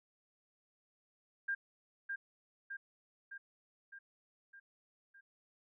sine tone with echo, 1600 Hz, G6, 35 cents sharp, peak -33 dBFS, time 1.48-1.55 s, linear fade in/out 10 ms, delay 610 ms, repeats 6, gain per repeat -4 dB, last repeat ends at 5.21 s, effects none

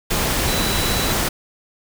sine tone in noise, 3951 Hz, B7, in tune, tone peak -27 dBFS, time 0.47-1.13 s, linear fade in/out 10 ms, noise pink, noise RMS -20 dBFS, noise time 0.1-1.29 s, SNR -10 dB, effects none

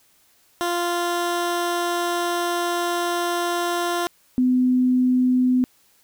15% pulse / sine tone pair in turn, 347.7 / 252.7 Hz, F4 / B3, -8 / +40 cents, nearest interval tritone, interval 552 cents, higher first, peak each -15 dBFS, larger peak neither, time 0.61-4.07 / 4.38-5.64 s, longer first, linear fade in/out 0 ms, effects white hiss -59 dBFS RMS until 6.03 s

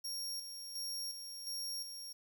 sawtooth tone with tremolo, 5570 Hz, F8, 5 cents flat, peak -36 dBFS, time 0.04-2.13 s, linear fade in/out 10 ms, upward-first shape square, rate 1.4 Hz, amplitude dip 50%, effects 11-bit

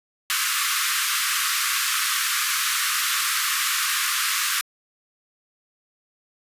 pink high-pass noise, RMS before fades -23 dBFS, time 0.3-4.61 s, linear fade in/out 0 ms, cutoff 1100 Hz, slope 96 dB/octave, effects resampled to 32000 Hz

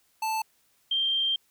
square / sine tone pair in turn, 880 / 3167 Hz, A5 / G7, 0 / +17 cents, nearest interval octave + minor seventh, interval 2217 cents, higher second, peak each -27 / -23 dBFS, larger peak second, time 0.22-0.42 / 0.91-1.36 s, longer second, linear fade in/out 5 ms, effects white hiss -67 dBFS RMS until 1.5 s

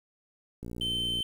click train, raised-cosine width 3 ms, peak -27 dBFS, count 35, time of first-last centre 0.63-1.205 s, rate 59.1 Hz
triangle tone, 3086 Hz, G7, 28 cents flat, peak -27 dBFS, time 0.81-1.23 s, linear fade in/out 2 ms
effects 9-bit

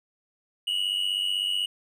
triangle tone pair together, 2864 / 2960 Hz, F7 / F#7, +43 / 0 cents, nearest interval minor second, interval 57 cents, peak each -26 dBFS, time 0.67-1.66 s, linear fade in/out 5 ms, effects none

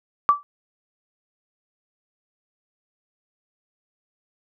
sine tone with exponential decay, 1160 Hz, D6, 22 cents flat, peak -8 dBFS, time 0.29-0.43 s, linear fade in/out 0 ms, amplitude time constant 29 ms, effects none

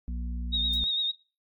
harmonic tone, 60 Hz, B1, 49 cents flat, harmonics 1 / 3 / 4, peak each -31 / -41 / -43 dBFS, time 0.08-0.84 s, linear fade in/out 0 ms
sine tone with vibrato, 3729 Hz, A#7, in tune, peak -25 dBFS, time 0.52-1.12 s, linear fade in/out 20 ms, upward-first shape sine, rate 8.9 Hz, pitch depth 39 cents each way
blue noise with exponential decay, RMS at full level -40 dBFS, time 0.73-0.84 s, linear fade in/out 5 ms, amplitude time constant 22 ms
effects noise-tail reverb RT60 0.3 s tail -18 dB re dry + AAC 64 kbps

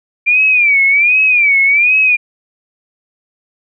sine tone with vibrato, 2364 Hz, D7, 11 cents sharp, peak -7 dBFS, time 0.26-2.17 s, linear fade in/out 20 ms, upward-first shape sine, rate 1.3 Hz, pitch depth 140 cents each way, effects none

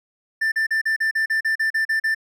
triangle tone bursts, 1778 Hz, A6, 18 cents sharp, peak -16 dBFS, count 12, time 0.41-2.148 s, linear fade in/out 10 ms, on 110 ms, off 38 ms, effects none

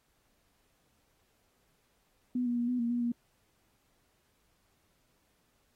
sine tone with pitch steps, 248.1 / 240.8 / 238.8 / 248.5 / 234.7 / 241.1 / 237.7 Hz, B3 / B3 / A#3 / B3 / A#3 / B3 / A#3, +8 / -44 / +42 / +11 / +12 / -41 / +34 cents, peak -28 dBFS, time 2.35-3.12 s, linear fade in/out 5 ms, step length 110 ms, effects pink hiss -73 dBFS RMS until 5.75 s + AAC 48 kbps

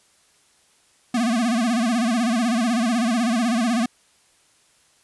square tone with vibrato, 233.7 Hz, A#3, 5 cents sharp, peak -19 dBFS, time 1.14-3.86 s, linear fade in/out 5 ms, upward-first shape sine, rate 16 Hz, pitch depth 130 cents each way, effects white hiss -59 dBFS RMS until 5.03 s + resampled to 24000 Hz

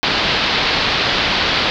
white low-pass noise, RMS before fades -17 dBFS, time 0.03-1.7 s, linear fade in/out 0 ms, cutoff 4600 Hz, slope 48 dB/octave, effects none

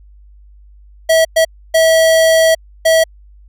square tone bursts at uneven times, 648 Hz, E5, 30 cents flat, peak -8 dBFS, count 4, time 1.09-1.25 / 1.36-1.45 / 1.74-2.55 / 2.85-3.04 s, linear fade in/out 10 ms, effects added 50 Hz sine -39 dBFS peak until 3.48 s

